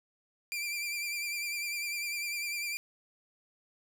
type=tone with vibrato; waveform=sawtooth; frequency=2363 Hz; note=D7; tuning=10 cents sharp; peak=-30 dBFS; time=0.52-2.77 s; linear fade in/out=0 ms; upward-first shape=sine; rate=10 Hz; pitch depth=42 cents each way; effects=none